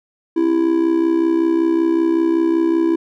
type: tone with amplitude modulation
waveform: triangle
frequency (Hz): 331.4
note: E4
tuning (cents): +9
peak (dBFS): -8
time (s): 0.36-2.96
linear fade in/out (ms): 10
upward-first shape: sine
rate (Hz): 65.3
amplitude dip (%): 70
effects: none